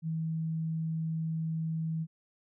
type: tone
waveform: sine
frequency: 161.1 Hz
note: E3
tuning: 39 cents flat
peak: -30 dBFS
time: 0.02-2.07 s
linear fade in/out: 50 ms
effects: none